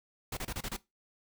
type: noise bursts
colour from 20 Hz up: pink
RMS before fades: -37 dBFS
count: 6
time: 0.32-0.766 s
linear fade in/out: 5 ms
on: 51 ms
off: 28 ms
effects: noise-tail reverb RT60 0.2 s tail -19 dB re dry